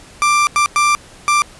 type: tone bursts at uneven times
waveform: 30% pulse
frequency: 1181 Hz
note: D6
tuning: 9 cents sharp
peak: -8 dBFS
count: 4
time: 0.22-0.47 / 0.56-0.66 / 0.76-0.95 / 1.28-1.42 s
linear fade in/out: 0 ms
effects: pink hiss -41 dBFS RMS until 1.59 s + resampled to 24000 Hz